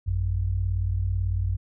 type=tone pair together; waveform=sine; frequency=54.51 / 92.6 Hz; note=A1 / F#2; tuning=-15 / +2 cents; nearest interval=major sixth; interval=917 cents; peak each=-27 / -24 dBFS; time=0.06-1.57 s; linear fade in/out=20 ms; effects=none